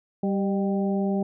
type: harmonic tone with a mistuned harmonic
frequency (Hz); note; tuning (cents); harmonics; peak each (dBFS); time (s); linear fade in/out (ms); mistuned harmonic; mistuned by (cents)
196; G3; 0; 1 / 2 / 3 / 4; -23 / -29 / -33 / -35; 0.23-1.23; 5; 3; +52
effects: none